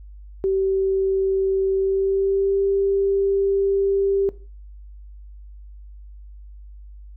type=tone with pitch glide; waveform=sine; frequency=385.2 to 393.7 Hz; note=G4 to G4; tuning=-30 to +8 cents; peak=-17 dBFS; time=0.44-4.29 s; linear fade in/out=0 ms; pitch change=+38 cents; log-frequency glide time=1.74-2.61 s; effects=noise-tail reverb RT60 0.4 s tail -19 dB re dry + added 50 Hz sine -38 dBFS peak until 7.16 s